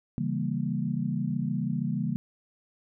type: chord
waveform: sine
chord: C# diminished seventh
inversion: none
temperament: equal with one note detuned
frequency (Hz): 138.59 / 164.81 / 197.7 / 233.1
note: C#3 / E3 / G3 / Bb3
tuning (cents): 0 / 0 / +15 / 0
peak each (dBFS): -32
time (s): 0.18-2.16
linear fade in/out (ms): 0
effects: none